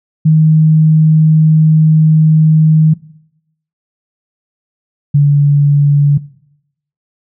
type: tone pair in turn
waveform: sine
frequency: 156.8 / 143.96 Hz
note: D#3 / D3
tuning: +14 / -34 cents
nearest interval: minor second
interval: 148 cents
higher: first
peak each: -4 dBFS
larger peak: neither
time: 0.25-2.94 / 5.14-6.18 s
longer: first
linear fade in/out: 10 ms
effects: noise-tail reverb RT60 0.8 s tail -20 dB re dry